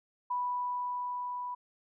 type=tone with level ramp; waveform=sine; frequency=986 Hz; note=B5; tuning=3 cents flat; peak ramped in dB=-29 to -35 dBFS; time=0.3-1.55 s; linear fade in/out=10 ms; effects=none